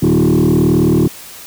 sine tone with frequency modulation, 244.7 Hz, B3, 16 cents flat, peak -6 dBFS, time 0.02-1.08 s, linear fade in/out 10 ms, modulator 38.7 Hz, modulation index 3.4, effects tanh soft clip ceiling -7 dBFS + white hiss -34 dBFS RMS until 1.46 s

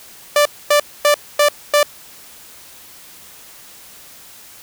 sawtooth tone bursts, 587.3 Hz, D5, in tune, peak -6 dBFS, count 5, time 0.36-1.83 s, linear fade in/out 2 ms, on 94 ms, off 250 ms, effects white hiss -41 dBFS RMS until 4.62 s

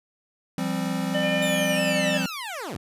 square chord, F suspended second, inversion none, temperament equal with one note detuned, 172.01 / 196 / 261.6 Hz, F3 / G3 / C4, -26 / 0 / 0 cents, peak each -30 dBFS, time 0.58-2.26 s, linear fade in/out 2 ms
harmonic tone, 599 Hz, D5, 34 cents sharp, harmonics 1 / 3 / 5, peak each -25 / -30 / -32 dBFS, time 1.14-2.18 s, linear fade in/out 10 ms
sine tone with pitch glide, 2409 to 2658 Hz, D7 to E7, +43 to +14 cents, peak -30 dBFS, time 1.21-2.28 s, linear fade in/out 50 ms, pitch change +171 cents, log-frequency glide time 1.75-1.81 s
15% pulse linear sweep, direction down, 3696 to 54.5 Hz, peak -25 dBFS, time 1.42-2.77 s, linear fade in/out 5 ms
effects resampled to 32000 Hz

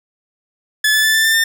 sawtooth tone with pitch steps, 1724 / 1739 / 1754.1 / 1769.4 / 1784.8 / 1800.3 Hz, A6 / A6 / A6 / A6 / A6 / A6, -36 / -21 / -6 / +9 / +24 / +39 cents, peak -8 dBFS, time 0.84-1.44 s, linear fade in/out 5 ms, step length 100 ms, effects none

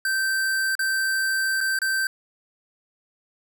square tone with dropouts, 1557 Hz, G6, 12 cents flat, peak -22 dBFS, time 0.05-2.07 s, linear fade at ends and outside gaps 2 ms, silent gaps 0.753-0.792 / 1.606-1.61 / 1.789-1.817 s, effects none

